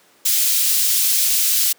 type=high-pass noise; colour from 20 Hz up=white; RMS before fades=-17 dBFS; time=0.25-1.73 s; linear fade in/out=10 ms; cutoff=3600 Hz; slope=12 dB/octave; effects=pink hiss -53 dBFS RMS until 1.78 s + high-pass 300 Hz 12 dB/octave